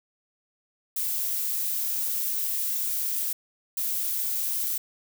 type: noise bursts at uneven times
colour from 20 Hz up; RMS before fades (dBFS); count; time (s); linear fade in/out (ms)
violet; -28; 2; 0.96-3.33 / 3.77-4.78; 5
effects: none